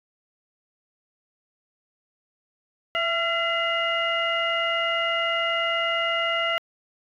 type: tone cluster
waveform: sine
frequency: 667 / 1368 / 2040 / 2845 Hz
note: E5 / F6 / C7 / F7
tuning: +20 / -36 / -44 / +31 cents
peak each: -27 dBFS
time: 2.95-6.58 s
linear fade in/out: 0 ms
effects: tanh soft clip ceiling -12 dBFS